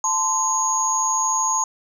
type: tone cluster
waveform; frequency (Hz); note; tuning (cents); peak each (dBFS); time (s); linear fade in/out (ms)
sine; 884 / 1037 / 6660; A5 / C6 / G#8; +8 / -16 / +4; -24 / -23 / -20; 0.04-1.64; 2
effects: tanh soft clip ceiling -9 dBFS